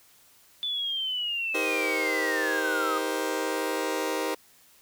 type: linear sweep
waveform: sine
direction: down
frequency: 3497 to 1222 Hz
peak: -27 dBFS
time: 0.63-2.98 s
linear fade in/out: 0 ms
type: chord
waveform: sawtooth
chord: C minor seventh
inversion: first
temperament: just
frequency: 314 / 392.4 / 470.9 / 523.3 Hz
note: Eb4 / G4 / Bb4 / C5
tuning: +16 / +2 / +18 / 0 cents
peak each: -29 dBFS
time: 1.54-4.35 s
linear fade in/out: 10 ms
effects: white hiss -58 dBFS RMS until 4.81 s